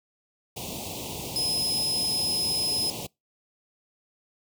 pink band-stop noise, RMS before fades -34 dBFS, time 0.56-3.07 s, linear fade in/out 10 ms, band 950 to 2500 Hz, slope 48 dB/octave
sawtooth tone, 5100 Hz, D#8, 42 cents sharp, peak -22 dBFS, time 1.36-2.9 s, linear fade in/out 0 ms
effects noise-tail reverb RT60 0.2 s tail -25 dB re dry + high-pass 100 Hz 12 dB/octave

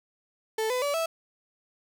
35% pulse tone with pitch steps, 440 / 502.5 / 573.9 / 655.5 Hz, A4 / B4 / D5 / E5, 0 / +30 / -40 / -10 cents, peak -24 dBFS, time 0.58-1.06 s, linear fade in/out 5 ms, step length 120 ms, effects none

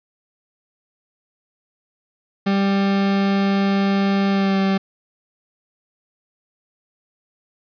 40% pulse tone with pitch glide, 197 to 193.84 Hz, G3 to G3, +9 to -19 cents, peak -15 dBFS, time 2.46-4.78 s, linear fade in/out 10 ms, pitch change -28 cents, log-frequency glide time 4.3-4.58 s, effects resampled to 11025 Hz + 8-bit

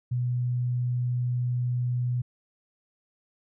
sine tone, 123.3 Hz, B2, 2 cents flat, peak -24 dBFS, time 0.11-2.22 s, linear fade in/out 10 ms, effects none

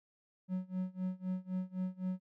triangle tone with tremolo, 185 Hz, F#3, in tune, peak -30 dBFS, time 0.48-2.2 s, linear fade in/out 50 ms, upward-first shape sine, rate 3.9 Hz, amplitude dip 95%, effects none

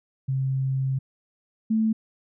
sine tone pair in turn, 133.3 / 220.3 Hz, C3 / A3, +33 / +2 cents, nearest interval major sixth, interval 869 cents, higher second, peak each -22 / -19 dBFS, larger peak second, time 0.28-0.99 / 1.7-1.93 s, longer first, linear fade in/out 10 ms, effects none

